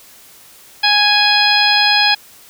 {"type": "harmonic tone with a mistuned harmonic", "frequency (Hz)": 830.6, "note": "G#5", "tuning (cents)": 0, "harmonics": [1, 2, 3, 4, 5, 6], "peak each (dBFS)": [-17, -17, -17, -17, -17, -17], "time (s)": [0.83, 2.15], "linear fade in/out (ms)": 10, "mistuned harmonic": 6, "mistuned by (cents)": 20, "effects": ["white hiss -43 dBFS RMS until 2.49 s"]}